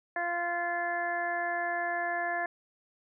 harmonic tone, 346.6 Hz, F4, 13 cents flat, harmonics 1 / 2 / 3 / 4 / 5 / 6, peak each -42 / -32 / -40 / -44 / -33 / -44 dBFS, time 0.16-2.46 s, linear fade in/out 2 ms, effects none

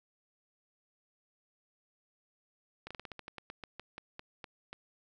slowing click train, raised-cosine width 0.3 ms, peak -27 dBFS, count 16, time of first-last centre 2.87-4.73 s, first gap 36 ms, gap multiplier 1.16, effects none

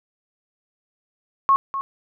sine tone with echo, 1092 Hz, C#6, 26 cents flat, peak -12 dBFS, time 1.49-1.56 s, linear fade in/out 0 ms, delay 250 ms, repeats 1, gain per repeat -11 dB, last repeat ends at 1.81 s, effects none

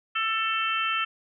harmonic tone, 443.6 Hz, A4, 14 cents sharp, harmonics 3 / 4 / 5 / 6 / 7, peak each -27 / -34 / -37 / -29 / -32 dBFS, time 0.15-1.05 s, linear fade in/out 10 ms, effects none

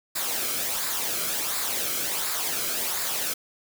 white noise with flanger, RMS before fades -28 dBFS, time 0.15-3.34 s, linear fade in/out 10 ms, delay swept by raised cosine 0.33 to 1.12 ms, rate 1.4 Hz, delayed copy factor -0.55, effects none

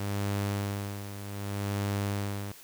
sawtooth tone with tremolo, 100.8 Hz, G2, 49 cents sharp, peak -24 dBFS, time 0-2.52 s, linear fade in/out 5 ms, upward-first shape sine, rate 0.65 Hz, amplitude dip 70%, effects white hiss -51 dBFS RMS until 2.63 s

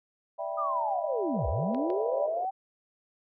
sine chord, E minor seventh, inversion third, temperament equal with one note detuned, 587.3 / 659.3 / 784 / 979.8 Hz, D5 / E5 / G5 / B5, 0 / 0 / 0 / -14 cents, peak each -37 / -34 / -38 / -40 dBFS, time 0.38-2.28 s, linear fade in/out 20 ms
sine linear two-way sweep, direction down then up, 1247 to 55.4 to 785 Hz, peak -28 dBFS, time 0.57-2.51 s, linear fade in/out 20 ms, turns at 1.48 s
white band-pass noise, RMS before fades -38 dBFS, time 1.34-2.45 s, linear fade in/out 2 ms, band 430 to 670 Hz, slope 48 dB/octave
clicks, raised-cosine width 0.3 ms, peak -29 / -31 dBFS, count 2, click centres 1.747 / 1.902 s
effects none

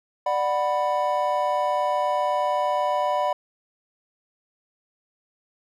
triangle chord, B minor, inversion first, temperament just, 592.7 / 740.8 / 987.8 Hz, D5 / F#5 / B5, +16 / +2 / 0 cents, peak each -23 / -24 / -23 dBFS, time 0.26-3.33 s, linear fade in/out 5 ms, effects none

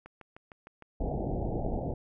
click train, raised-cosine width 0.5 ms, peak -32 dBFS, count 6, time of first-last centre 0.06-0.823 s, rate 6.55 Hz
pink low-pass noise, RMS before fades -32 dBFS, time 1-1.94 s, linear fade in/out 5 ms, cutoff 820 Hz, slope 96 dB/octave
effects none

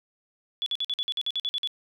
sine tone bursts, 3422 Hz, A7, 49 cents flat, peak -25 dBFS, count 12, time 0.62-1.674 s, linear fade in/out 0 ms, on 42 ms, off 50 ms, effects none

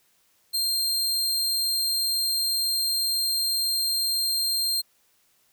sawtooth tone, 4186 Hz, C8, in tune, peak -20 dBFS, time 0.53-4.82 s, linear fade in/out 20 ms, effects white hiss -65 dBFS RMS until 5.52 s

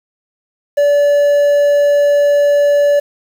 triangle tone with quantisation, 577 Hz, D5, 31 cents flat, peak -6 dBFS, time 0.77-3 s, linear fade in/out 10 ms, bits 6, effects none

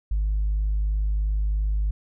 sine tone, 51.5 Hz, G#1, 14 cents flat, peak -19 dBFS, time 0.11-1.91 s, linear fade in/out 5 ms, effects tanh soft clip ceiling -18 dBFS

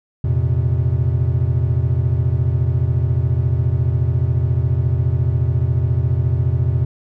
triangle chord, F suspended fourth, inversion none, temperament equal with one note detuned, 85.86 / 116.54 / 130.81 Hz, F2 / Bb2 / C3, -29 / 0 / 0 cents, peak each -17 dBFS, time 0.24-6.85 s, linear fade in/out 5 ms, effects none

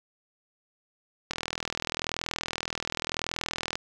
click train, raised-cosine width 0.2 ms, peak -12 dBFS, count 101, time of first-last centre 1.31-3.755 s, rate 40.9 Hz, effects none

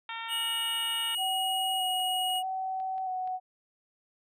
harmonic tone, 456 Hz, A#4, 38 cents flat, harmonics 2 / 3 / 4 / 5 / 6 / 7 / 8, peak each -40 / -42 / -43 / -44 / -45 / -45 / -46 dBFS, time 0.09-1.15 s, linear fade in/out 2 ms
square tone, 2893 Hz, F#7, 40 cents flat, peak -30 dBFS, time 0.28-2.43 s, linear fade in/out 50 ms
sine tone with vibrato, 750 Hz, F#5, 23 cents sharp, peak -30 dBFS, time 1.17-3.4 s, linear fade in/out 50 ms, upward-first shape square, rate 0.79 Hz, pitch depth 18 cents each way
clicks, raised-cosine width 0.3 ms, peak -39 dBFS, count 6, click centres 2 / 2.301 / 2.356 / 2.801 / 2.981 / 3.275 s
effects none

